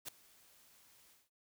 white noise with ADSR envelope, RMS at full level -41 dBFS, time 0.05-1.3 s, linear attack 33 ms, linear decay 4 ms, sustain -24 dB, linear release 190 ms, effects none

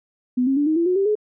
sine tone with pitch steps, 250 / 269.5 / 290.5 / 313.2 / 337.6 / 363.9 / 392.3 / 422.9 Hz, B3 / C#4 / D4 / D#4 / E4 / F#4 / G4 / G#4, +21 / -49 / -19 / +11 / +41 / -29 / +1 / +31 cents, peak -16 dBFS, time 0.37-1.154 s, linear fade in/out 10 ms, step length 98 ms, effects none

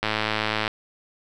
click train, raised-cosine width 0.3 ms, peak -7 dBFS, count 71, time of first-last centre 0.03-0.678 s, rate 108 Hz, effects none

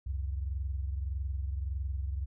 sine tone pair together, 67.12 / 88.8 Hz, C2 / F2, +45 / +29 cents, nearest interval perfect fourth, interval 484 cents, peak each -32 / -39 dBFS, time 0.06-2.26 s, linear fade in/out 10 ms, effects none

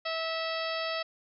harmonic tone with a mistuned harmonic, 650 Hz, E5, 24 cents flat, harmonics 1 / 2 / 3 / 4 / 5 / 6 / 7 / 8, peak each -34 / -37 / -39 / -40 / -41 / -42 / -42 / -43 dBFS, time 0.05-1.03 s, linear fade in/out 10 ms, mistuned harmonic 4, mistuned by +17 cents, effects none

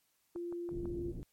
sine tone, 346 Hz, F4, 16 cents flat, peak -37 dBFS, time 0.35-1.12 s, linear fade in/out 10 ms
click train, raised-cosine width 1 ms, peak -36 dBFS, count 4, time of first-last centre 0.36-0.856 s, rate 6.05 Hz
pink low-pass noise, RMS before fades -43 dBFS, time 0.71-1.23 s, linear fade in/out 0 ms, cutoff 350 Hz, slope 24 dB/octave
effects white hiss -75 dBFS RMS until 1.32 s + MP3 64 kbps

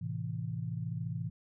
sine chord, A minor, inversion none, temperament equal, 110 / 130.81 / 164.81 Hz, A2 / C3 / E3, 0 / 0 / 0 cents, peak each -38 / -39 / -38 dBFS, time 0.01-1.3 s, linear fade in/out 10 ms, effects none

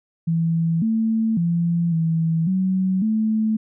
sine tone with pitch steps, 165.1 / 222.9 / 170.1 / 163.1 / 187.8 / 218.4 Hz, E3 / A3 / F3 / E3 / F#3 / A3, +3 / +23 / -45 / -18 / +26 / -13 cents, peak -17 dBFS, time 0.27-3.57 s, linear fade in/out 10 ms, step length 550 ms, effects none

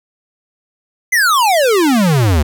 square exponential sweep, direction down, 2093 to 69.3 Hz, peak -10 dBFS, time 1.12-2.43 s, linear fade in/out 10 ms, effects none

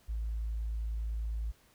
sine tone, 55 Hz, A1, in tune, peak -31 dBFS, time 0.08-1.52 s, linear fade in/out 20 ms, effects tanh soft clip ceiling -28 dBFS + pink hiss -65 dBFS RMS until 1.74 s

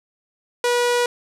sawtooth tone with low-pass filter, 484.9 Hz, B4, 32 cents flat, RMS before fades -19 dBFS, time 0.64-1.06 s, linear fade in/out 2 ms, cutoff 10000 Hz, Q 0.74, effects none

